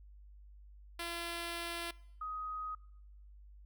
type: tone pair in turn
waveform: 5% pulse / sine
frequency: 340.8 / 1255.1 Hz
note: F4 / D#6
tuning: -42 / +15 cents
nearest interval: octave + major seventh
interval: 2257 cents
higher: second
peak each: -27 / -38 dBFS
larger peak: first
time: 0.99-1.91 / 2.21-2.75 s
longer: first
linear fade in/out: 5 ms
effects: noise-tail reverb RT60 0.8 s tail -23 dB re dry + added 50 Hz sine -53 dBFS peak until 3.65 s